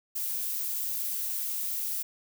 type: noise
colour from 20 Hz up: violet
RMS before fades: -32 dBFS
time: 0.15-2.03 s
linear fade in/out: 10 ms
effects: none